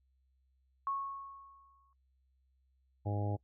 sine tone with exponential decay, 1100 Hz, C#6, 14 cents flat, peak -31 dBFS, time 0.87-1.93 s, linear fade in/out 1 ms, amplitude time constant 230 ms
harmonic tone, 102.6 Hz, G#2, 21 cents flat, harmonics 1 / 2 / 3 / 4 / 5 / 6 / 7 / 8, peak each -33 / -46 / -43 / -47 / -47 / -46 / -49 / -45 dBFS, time 3.05-3.37 s, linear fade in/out 20 ms
effects noise-tail reverb RT60 0.1 s tail -24 dB re dry + added 65 Hz sine -70 dBFS peak until 3.43 s

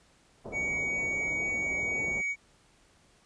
white low-pass noise, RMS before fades -41 dBFS, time 0.44-2.22 s, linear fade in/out 20 ms, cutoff 690 Hz, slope 24 dB/octave
triangle tone, 2249 Hz, C#7, 24 cents sharp, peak -27 dBFS, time 0.52-2.36 s, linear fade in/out 50 ms
effects pink hiss -63 dBFS RMS until 3.25 s + resampled to 22050 Hz

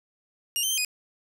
15% pulse tone with pitch steps, 2830 / 3098 / 3143 / 2486 Hz, F7 / G7 / G7 / D#7, +22 / -21 / +4 / -2 cents, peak -17 dBFS, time 0.56-0.848 s, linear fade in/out 0 ms, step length 72 ms, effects none

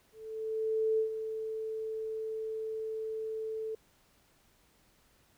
sine tone with ADSR envelope, 440 Hz, A4, in tune, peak -25 dBFS, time 0.12-3.75 s, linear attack 870 ms, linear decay 99 ms, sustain -9 dB, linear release 4 ms, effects pink hiss -67 dBFS RMS until 5.37 s

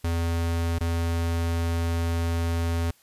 square tone with dropouts, 84 Hz, E2, 33 cents sharp, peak -24 dBFS, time 0.04-2.91 s, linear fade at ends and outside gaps 5 ms, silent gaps 0.786-0.807 s, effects white hiss -60 dBFS RMS until 3.02 s + resampled to 32000 Hz

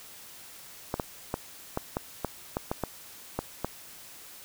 clicks, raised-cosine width 1 ms, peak -14 dBFS, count 11, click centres 0.941 / 0.998 / 1.341 / 1.774 / 1.969 / 2.247 / 2.569 / 2.715 / 2.837 / 3.39 / 3.646 s, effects white hiss -48 dBFS RMS until 4.44 s

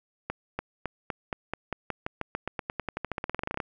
accelerating click train, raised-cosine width 0.5 ms, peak -15 dBFS, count 30, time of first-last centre 0.3-3.602 s, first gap 290 ms, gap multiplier 0.92, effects none

